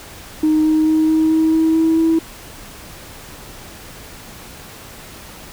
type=tone with pitch steps; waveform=sine; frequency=310 / 312.2 / 314.3 / 316.5 / 318.7 / 320.9 / 323.2 / 325.4 Hz; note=D#4 / D#4 / D#4 / D#4 / D#4 / E4 / E4 / E4; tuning=-6 / +6 / +18 / +30 / +42 / -46 / -34 / -22 cents; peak=-10 dBFS; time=0.43-2.19 s; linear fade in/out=5 ms; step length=220 ms; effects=tanh soft clip ceiling -8 dBFS + pink hiss -37 dBFS RMS until 5.52 s